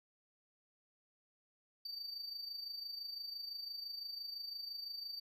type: tone with amplitude modulation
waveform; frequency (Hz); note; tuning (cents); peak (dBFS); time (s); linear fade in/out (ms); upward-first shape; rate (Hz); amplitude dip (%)
triangle; 4616; D8; -31; -39; 1.85-5.2; 5; sine; 25.9; 60
effects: none